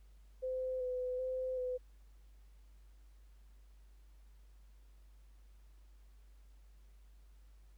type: tone with vibrato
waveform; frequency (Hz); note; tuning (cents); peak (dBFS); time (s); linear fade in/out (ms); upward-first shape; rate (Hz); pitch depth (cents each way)
sine; 509; C5; -48; -35; 0.42-1.78; 20; square; 1.3; 18
effects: added 50 Hz sine -57 dBFS peak until 7.77 s + pink hiss -75 dBFS RMS until 7.77 s